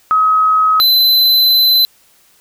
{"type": "tone pair in turn", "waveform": ["sine", "square"], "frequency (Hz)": [1272, 4038], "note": ["D#6", "B7"], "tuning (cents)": [38, 38], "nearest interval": "octave + minor sixth", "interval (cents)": 2000, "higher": "second", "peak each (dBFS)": -8, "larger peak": "neither", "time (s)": [[0.11, 0.8], [0.8, 1.85]], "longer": "second", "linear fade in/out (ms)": 0, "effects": ["white hiss -51 dBFS RMS until 2.4 s"]}